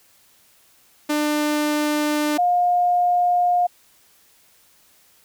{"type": "tone pair in turn", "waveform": ["sawtooth", "sine"], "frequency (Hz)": [298.9, 710.9], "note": ["D4", "F5"], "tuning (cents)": [31, 31], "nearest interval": "octave + minor third", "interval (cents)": 1500, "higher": "second", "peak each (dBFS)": -15, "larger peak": "neither", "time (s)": [[1.09, 2.38], [2.38, 3.67]], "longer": "neither", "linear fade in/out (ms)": 10, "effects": ["white hiss -56 dBFS RMS until 5.24 s"]}